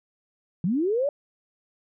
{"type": "linear sweep", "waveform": "sine", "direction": "up", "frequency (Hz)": [157.3, 593], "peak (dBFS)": -21, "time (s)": [0.64, 1.09], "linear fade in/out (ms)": 2, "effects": []}